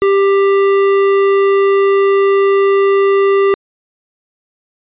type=tone with hard clipping; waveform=sine; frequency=394.5 Hz; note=G4; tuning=11 cents sharp; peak=-10 dBFS; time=0.02-3.54 s; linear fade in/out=0 ms; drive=12 dB; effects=resampled to 8000 Hz